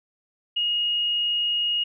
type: tone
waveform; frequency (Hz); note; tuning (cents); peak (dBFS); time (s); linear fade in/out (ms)
sine; 2871; F7; +47; -21; 0.56-1.84; 10
effects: none